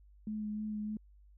sine tone with vibrato, 212.5 Hz, G#3, 40 cents sharp, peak -35 dBFS, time 0.27-0.97 s, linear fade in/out 2 ms, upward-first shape sine, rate 3.3 Hz, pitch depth 16 cents each way, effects added 50 Hz sine -57 dBFS peak until 1.37 s

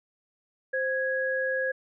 sine tone pair together, 523.3 / 1659.9 Hz, C5 / G#6, 0 / -1 cents, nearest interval octave + minor sixth, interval 1999 cents, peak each -28 / -28 dBFS, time 0.73-1.72 s, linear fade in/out 10 ms, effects none

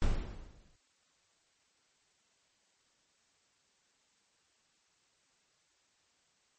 brown noise with exponential decay, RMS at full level -27 dBFS, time 0.02-0.76 s, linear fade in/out 2 ms, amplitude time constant 160 ms, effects white hiss -72 dBFS RMS until 6.58 s + MP3 32 kbps

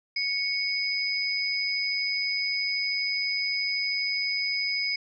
sine tone pair together, 2217 / 4996 Hz, C#7 / D#8, 0 / +6 cents, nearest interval octave + major second, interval 1406 cents, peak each -28 dBFS, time 0.16-4.96 s, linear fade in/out 5 ms, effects none

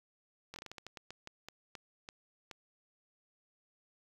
slowing click train, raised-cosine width 0.2 ms, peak -28 dBFS, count 15, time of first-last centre 0.54-2.512 s, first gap 21 ms, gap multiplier 1.26, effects 9-bit

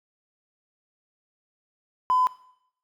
triangle tone, 1010 Hz, B5, 39 cents sharp, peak -15 dBFS, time 2.1-2.27 s, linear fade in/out 0 ms, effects noise-tail reverb RT60 0.7 s tail -20 dB re dry + tanh soft clip ceiling -15 dBFS

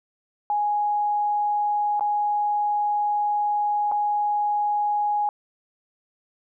sine tone with dropouts, 830.6 Hz, G#5, in tune, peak -20 dBFS, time 0.5-5.29 s, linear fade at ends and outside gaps 1 ms, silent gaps 1.996-2.008 / 3.915-3.92 s, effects none

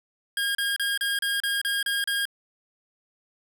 25% pulse tone bursts, 1622 Hz, G#6, 41 cents flat, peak -20 dBFS, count 9, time 0.37-2.254 s, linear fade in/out 2 ms, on 180 ms, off 33 ms, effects none

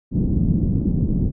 white low-pass noise, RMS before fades -19 dBFS, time 0.11-1.32 s, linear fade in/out 50 ms, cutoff 240 Hz, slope 24 dB/octave, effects none

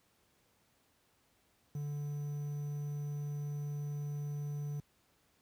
triangle tone with quantisation, 145.8 Hz, D3, 12 cents flat, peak -34 dBFS, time 1.75-4.8 s, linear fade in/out 2 ms, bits 10, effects pink hiss -72 dBFS RMS until 5.41 s + high-pass 60 Hz 12 dB/octave

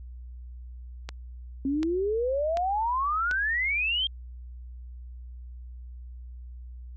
click train, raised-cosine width 0.2 ms, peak -18 dBFS, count 4, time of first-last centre 1.09-3.312 s, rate 1.35 Hz
sine exponential sweep, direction up, 265.1 to 3242 Hz, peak -24 dBFS, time 1.65-4.07 s, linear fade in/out 2 ms
effects added 61 Hz sine -39 dBFS peak until 6.96 s

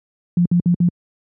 sine tone bursts, 174.61 Hz, F3, in tune, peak -11 dBFS, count 4, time 0.37-0.888 s, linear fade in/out 2 ms, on 86 ms, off 58 ms, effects high-pass 100 Hz 12 dB/octave

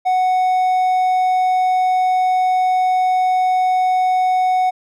triangle tone, 740 Hz, F#5, in tune, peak -11 dBFS, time 0.05-4.71 s, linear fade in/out 20 ms, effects none

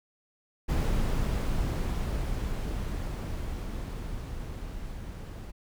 brown noise with level ramp, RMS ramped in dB -26 to -40 dBFS, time 0.68-5.52 s, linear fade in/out 20 ms, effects none

